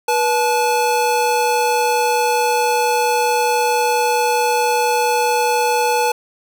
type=tone pair together; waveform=square; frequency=485.5 / 865 Hz; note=B4 / A5; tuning=-30 / -30 cents; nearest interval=minor seventh; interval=1000 cents; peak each=-19 / -17 dBFS; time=0.08-6.12 s; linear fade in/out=5 ms; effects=none